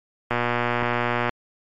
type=click train; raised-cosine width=0.5 ms; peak=-7 dBFS; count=119; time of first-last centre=0.31-1.293 s; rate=120 Hz; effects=MP3 64 kbps